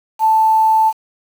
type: tone with quantisation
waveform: sine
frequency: 880 Hz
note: A5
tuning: in tune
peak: -9 dBFS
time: 0.19-0.93 s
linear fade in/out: 50 ms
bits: 6
effects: none